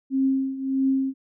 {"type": "tone with tremolo", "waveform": "sine", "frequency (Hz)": 267.4, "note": "C4", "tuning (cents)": 38, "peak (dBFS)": -17, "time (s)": [0.1, 1.14], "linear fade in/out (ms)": 50, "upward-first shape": "triangle", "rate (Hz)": 1.6, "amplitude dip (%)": 80, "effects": []}